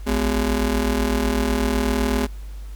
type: ring-modulated tone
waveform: 25% pulse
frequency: 155.56 Hz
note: D#3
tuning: in tune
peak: -12 dBFS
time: 0.06-2.27 s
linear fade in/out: 20 ms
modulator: 97.6 Hz
effects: added 50 Hz sine -31 dBFS peak until 2.75 s + pink hiss -51 dBFS RMS until 2.75 s